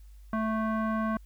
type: tone with low-pass filter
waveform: square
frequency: 220 Hz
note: A3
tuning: in tune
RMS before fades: -29 dBFS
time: 0.33-1.17 s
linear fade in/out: 2 ms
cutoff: 1300 Hz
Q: 3.6
effects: added 50 Hz sine -47 dBFS peak until 1.25 s + white hiss -68 dBFS RMS until 1.25 s